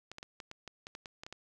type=clicks; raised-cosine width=0.2 ms; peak=-27 dBFS; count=12; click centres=0.116 / 0.184 / 0.229 / 0.402 / 0.514 / 0.677 / 0.869 / 0.951 / 1.058 / 1.235 / 1.265 / 1.326 s; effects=none